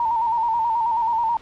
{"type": "tone with vibrato", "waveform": "sine", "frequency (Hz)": 920, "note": "A#5", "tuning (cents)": -23, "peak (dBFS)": -18, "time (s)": [0, 1.37], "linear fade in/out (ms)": 2, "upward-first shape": "square", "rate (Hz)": 9.3, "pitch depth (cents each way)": 50, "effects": ["pink hiss -47 dBFS RMS until 1.41 s", "low-pass 4000 Hz 12 dB/octave"]}